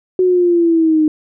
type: linear sweep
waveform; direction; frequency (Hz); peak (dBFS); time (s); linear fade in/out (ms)
sine; down; 371 to 305; -9; 0.19-1.08; 2
effects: none